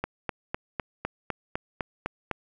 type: click train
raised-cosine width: 0.5 ms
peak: -13 dBFS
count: 10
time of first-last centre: 0.04-2.313 s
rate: 3.96 Hz
effects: none